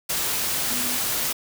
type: tone in noise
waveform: sine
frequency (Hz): 246.9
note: B3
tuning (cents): 0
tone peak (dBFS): -34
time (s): 0.7-0.97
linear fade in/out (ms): 10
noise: white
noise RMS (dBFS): -25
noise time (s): 0.09-1.33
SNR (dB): -12
effects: none